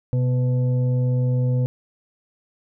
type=tone with frequency modulation; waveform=sine; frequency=127 Hz; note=B2; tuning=49 cents sharp; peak=-17 dBFS; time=0.13-1.66 s; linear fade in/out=0 ms; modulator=373 Hz; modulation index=0.42; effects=none